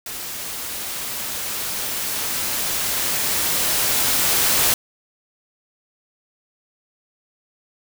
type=noise with level ramp; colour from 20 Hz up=white; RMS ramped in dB=-31 to -17 dBFS; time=0.06-4.74 s; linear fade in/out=2 ms; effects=none